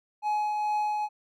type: tone with tremolo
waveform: triangle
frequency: 843 Hz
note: G#5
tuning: 26 cents sharp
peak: -22 dBFS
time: 0.22-1.09 s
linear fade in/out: 50 ms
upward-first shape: triangle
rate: 2.3 Hz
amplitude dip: 30%
effects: none